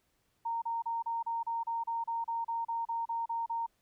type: tone bursts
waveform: sine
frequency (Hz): 923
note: A#5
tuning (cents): -17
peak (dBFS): -31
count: 16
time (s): 0.45-3.665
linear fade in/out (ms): 10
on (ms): 170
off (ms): 33
effects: pink hiss -75 dBFS RMS until 3.81 s